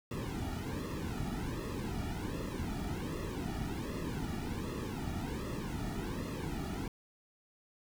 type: noise with flanger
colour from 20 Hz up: brown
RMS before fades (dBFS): -38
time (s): 0.11-6.88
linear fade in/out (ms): 2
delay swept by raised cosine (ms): 1.3 to 1.94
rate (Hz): 1.3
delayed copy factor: -0.95
effects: none